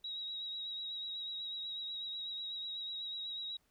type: tone with vibrato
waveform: sine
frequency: 3835 Hz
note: A#7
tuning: 48 cents sharp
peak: -39 dBFS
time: 0.04-3.57 s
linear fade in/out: 5 ms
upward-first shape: triangle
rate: 8.1 Hz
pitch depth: 33 cents each way
effects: pink hiss -75 dBFS RMS until 3.7 s